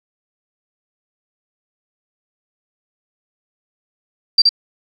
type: tone with echo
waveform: sine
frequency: 4699 Hz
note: D8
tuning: in tune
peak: -6 dBFS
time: 4.38-4.42 s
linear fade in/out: 5 ms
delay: 72 ms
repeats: 1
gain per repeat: -2 dB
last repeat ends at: 4.492 s
effects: 8-bit